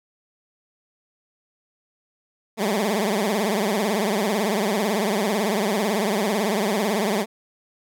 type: tone with vibrato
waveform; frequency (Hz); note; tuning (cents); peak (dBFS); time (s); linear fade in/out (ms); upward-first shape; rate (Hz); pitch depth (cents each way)
15% pulse; 207.3; G#3; -3; -14; 2.57-7.26; 50; triangle; 18; 200
effects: none